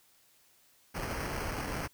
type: noise with sample-and-hold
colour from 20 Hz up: pink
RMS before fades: -36 dBFS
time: 0.94-1.88 s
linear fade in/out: 20 ms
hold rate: 3675 Hz
effects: white hiss -65 dBFS RMS until 1.93 s